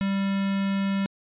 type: tone with notch filter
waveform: square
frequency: 196 Hz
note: G3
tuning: in tune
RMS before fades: -25 dBFS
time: 0.01-1.06 s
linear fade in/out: 0 ms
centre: 710 Hz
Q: 1.2
effects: resampled to 8000 Hz